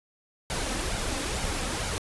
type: noise with flanger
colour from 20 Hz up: pink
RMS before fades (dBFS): -30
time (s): 0.5-1.98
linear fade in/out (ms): 0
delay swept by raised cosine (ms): 1.3 to 3.9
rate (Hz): 2.2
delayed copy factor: +0.5
effects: resampled to 24000 Hz